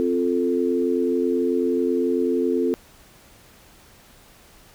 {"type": "chord", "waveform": "sine", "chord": "F major", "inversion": "second", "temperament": "equal", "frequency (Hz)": [261.6, 349.2, 440], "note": ["C4", "F4", "A4"], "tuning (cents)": [0, 0, 0], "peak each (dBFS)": -23, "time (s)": [0, 2.74], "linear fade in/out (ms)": 0, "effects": ["pink hiss -51 dBFS RMS until 4.74 s"]}